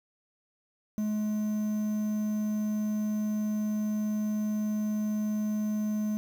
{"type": "tone with quantisation", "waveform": "triangle", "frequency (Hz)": 212.4, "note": "G#3", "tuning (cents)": 39, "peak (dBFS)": -25, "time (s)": [0.98, 6.17], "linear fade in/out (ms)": 0, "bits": 8, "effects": []}